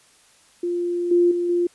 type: tone with level steps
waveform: sine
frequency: 349.2 Hz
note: F4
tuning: in tune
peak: -21 / -13 / -20 / -17 dBFS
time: 0.63-1.67 s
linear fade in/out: 5 ms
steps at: 1.11 / 1.31 / 1.49 s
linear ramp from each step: 5 ms
effects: white hiss -55 dBFS RMS until 1.74 s + resampled to 24000 Hz